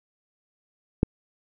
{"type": "click", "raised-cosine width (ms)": 3, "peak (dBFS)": -5, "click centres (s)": 1.031, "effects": []}